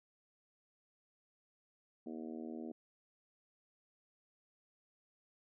harmonic tone, 79.7 Hz, D#2, 42 cents sharp, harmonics 3 / 4 / 5 / 6 / 7 / 8 / 9, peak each -45 / -47 / -51 / -57 / -58 / -57 / -60 dBFS, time 2.06-2.72 s, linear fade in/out 5 ms, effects none

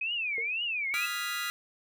sine tone with vibrato, 2489 Hz, D#7, in tune, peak -29 dBFS, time 0.01-1.06 s, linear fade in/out 5 ms, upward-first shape triangle, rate 2 Hz, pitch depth 290 cents each way
sine tone with exponential decay, 458.8 Hz, A#4, 28 cents flat, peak -35 dBFS, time 0.38-0.54 s, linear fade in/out 0 ms, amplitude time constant 34 ms
25% pulse chord, F half-diminished seventh, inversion third, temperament equal, 1244.5 / 1396.9 / 1661.2 / 1975.5 Hz, Eb6 / F6 / Ab6 / Cb7, 0 / 0 / 0 / 0 cents, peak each -35 / -32 / -38 / -32 dBFS, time 0.94-1.5 s, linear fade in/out 0 ms
effects none

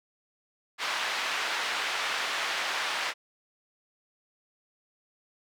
pink band-pass noise, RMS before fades -31 dBFS, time 0.78-3.14 s, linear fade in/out 50 ms, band 1100 to 3800 Hz, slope 12 dB/octave, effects none

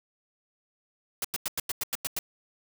white noise bursts, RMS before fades -30 dBFS, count 9, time 1.22-2.189 s, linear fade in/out 2 ms, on 25 ms, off 93 ms, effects none

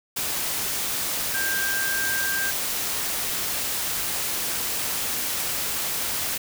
sine tone in noise, 1585 Hz, G6, 19 cents sharp, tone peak -25 dBFS, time 1.34-2.51 s, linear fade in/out 10 ms, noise white, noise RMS -27 dBFS, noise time 0.16-6.38 s, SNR -1 dB, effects none

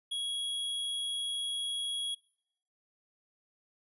square tone, 3322 Hz, G#7, in tune, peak -33 dBFS, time 0.11-2.15 s, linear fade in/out 10 ms, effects noise-tail reverb RT60 0.8 s tail -26 dB re dry + resampled to 24000 Hz

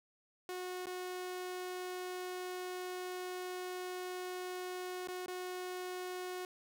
sawtooth tone with dropouts, 364.6 Hz, F#4, 25 cents flat, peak -36 dBFS, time 0.49-6.45 s, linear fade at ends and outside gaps 1 ms, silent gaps 0.857-0.869 / 5.074-5.085 / 5.261-5.281 s, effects none

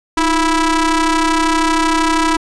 sawtooth ring-modulated tone, 331.7 Hz, E4, 11 cents sharp, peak -5 dBFS, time 0.17-2.37 s, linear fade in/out 5 ms, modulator 647 Hz, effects resampled to 22050 Hz

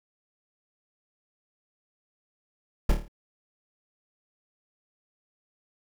brown noise with echo, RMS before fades -18 dBFS, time 2.89-2.92 s, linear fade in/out 5 ms, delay 27 ms, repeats 6, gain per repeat -5 dB, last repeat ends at 3.082 s, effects none

